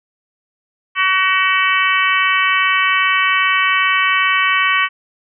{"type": "harmonic tone", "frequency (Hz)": 377.5, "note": "F#4", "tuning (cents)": 35, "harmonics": [3, 4, 5, 6, 7, 8], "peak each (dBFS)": [-17, -21, -18, -19, -21, -22], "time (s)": [0.95, 4.89], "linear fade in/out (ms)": 50, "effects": []}